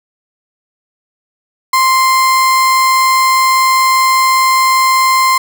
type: tone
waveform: 35% pulse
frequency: 1046.5 Hz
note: C6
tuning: in tune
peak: -6 dBFS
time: 1.73-5.38 s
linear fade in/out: 5 ms
effects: 7-bit